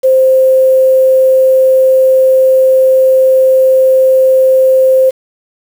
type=tone with quantisation; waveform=sine; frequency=523.3 Hz; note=C5; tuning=in tune; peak=-4 dBFS; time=0.03-5.11 s; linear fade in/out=20 ms; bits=5; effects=none